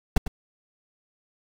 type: noise with echo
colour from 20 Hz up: brown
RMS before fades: -17 dBFS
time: 0.16-0.18 s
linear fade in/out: 5 ms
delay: 100 ms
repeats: 1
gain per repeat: -12 dB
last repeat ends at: 0.28 s
effects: none